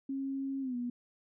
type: tone with pitch glide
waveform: sine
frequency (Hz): 271.3 to 243.1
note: C#4 to B3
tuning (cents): -37 to -27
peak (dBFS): -33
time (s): 0.09-0.9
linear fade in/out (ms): 5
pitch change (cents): -190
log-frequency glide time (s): 0.61-0.76
effects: none